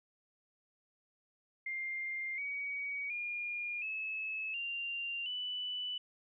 sine tone with pitch steps, 2107 / 2258 / 2420 / 2594 / 2780 / 2980 Hz, C7 / C#7 / D#7 / E7 / F7 / F#7, +12 / +31 / -49 / -28 / -9 / +12 cents, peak -36 dBFS, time 1.66-5.98 s, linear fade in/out 5 ms, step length 720 ms, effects none

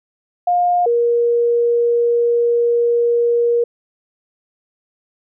sine tone pair in turn, 709 / 473.2 Hz, F5 / A#4, +26 / +26 cents, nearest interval perfect fifth, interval 700 cents, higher first, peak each -12 dBFS, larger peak neither, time 0.47-0.86 / 0.86-3.64 s, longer second, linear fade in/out 5 ms, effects none

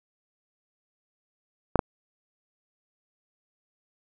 clicks, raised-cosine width 1 ms, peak -5 dBFS, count 2, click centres 1.757 / 1.792 s, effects none

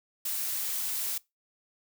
blue noise, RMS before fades -32 dBFS, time 0.25-1.18 s, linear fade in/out 5 ms, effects noise-tail reverb RT60 0.2 s tail -22 dB re dry

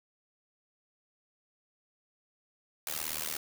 white noise with amplitude modulation, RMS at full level -32 dBFS, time 2.87-3.37 s, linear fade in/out 2 ms, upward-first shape sine, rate 77.3 Hz, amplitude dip 100%, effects none

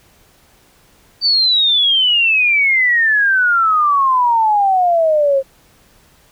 sine exponential sweep, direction down, 4630 to 530 Hz, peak -10 dBFS, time 1.21-5.43 s, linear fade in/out 50 ms, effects pink hiss -51 dBFS RMS until 6.31 s

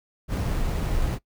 brown noise with sample-and-hold, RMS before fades -25 dBFS, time 0.28-1.19 s, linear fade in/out 50 ms, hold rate 11025 Hz, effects noise-tail reverb RT60 0.1 s tail -20 dB re dry

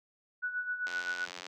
sine tone with tremolo, 1477 Hz, F#6, 3 cents flat, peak -30 dBFS, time 0.42-1.26 s, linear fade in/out 20 ms, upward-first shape sine, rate 7.7 Hz, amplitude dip 65%
click train, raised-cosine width 0.2 ms, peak -23 dBFS, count 54, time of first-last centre 0.87-1.466 s, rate 89 Hz
effects high-pass 300 Hz 12 dB/octave

